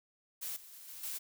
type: noise with level steps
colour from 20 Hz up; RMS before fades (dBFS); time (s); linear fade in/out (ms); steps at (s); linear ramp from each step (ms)
blue; -40 / -54 / -52 / -48 / -40; 0.41-1.19; 20; 0.56 / 0.72 / 0.88 / 1.03; 5
effects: none